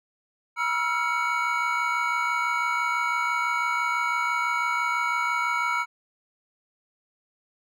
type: tone cluster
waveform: triangle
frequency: 962 / 1319 / 1385 / 2239 Hz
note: B5 / E6 / F6 / C#7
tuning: -46 / +1 / -15 / +17 cents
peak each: -27 dBFS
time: 0.56-5.86 s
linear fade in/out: 50 ms
effects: none